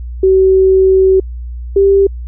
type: tone pair in turn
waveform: sine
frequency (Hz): 380 / 393.7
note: F#4 / G4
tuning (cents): +46 / +8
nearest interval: minor second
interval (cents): 62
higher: second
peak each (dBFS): -5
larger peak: neither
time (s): 0.23-1.2 / 1.76-2.07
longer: first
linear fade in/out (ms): 5
effects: added 60 Hz sine -21 dBFS peak until 2.27 s